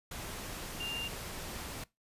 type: tone in noise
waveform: sine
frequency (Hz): 2794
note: F7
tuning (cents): 0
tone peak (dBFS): -36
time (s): 0.8-1.08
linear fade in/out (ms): 5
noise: pink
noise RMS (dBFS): -42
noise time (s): 0.11-1.84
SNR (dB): +3
effects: noise-tail reverb RT60 0.2 s tail -21 dB re dry + resampled to 32000 Hz